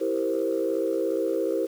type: chord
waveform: sine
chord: C dominant seventh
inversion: first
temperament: equal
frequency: 329.6 / 392 / 466.2 / 523.3 Hz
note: E4 / G4 / Bb4 / C5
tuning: 0 / 0 / 0 / 0 cents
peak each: -28 dBFS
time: 0-1.67 s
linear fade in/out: 20 ms
effects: tanh soft clip ceiling -15 dBFS + 8-bit